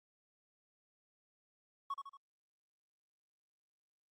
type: tone with echo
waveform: triangle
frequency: 1108.7 Hz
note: C#6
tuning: in tune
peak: -33 dBFS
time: 1.9-1.94 s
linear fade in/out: 5 ms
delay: 77 ms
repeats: 3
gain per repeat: -6 dB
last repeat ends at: 2.171 s
effects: tanh soft clip ceiling -29 dBFS + Opus 24 kbps